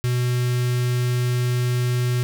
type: tone with notch filter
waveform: square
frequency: 123.47 Hz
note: B2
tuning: in tune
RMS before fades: -21 dBFS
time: 0.04-2.23 s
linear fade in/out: 0 ms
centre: 740 Hz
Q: 0.69
effects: none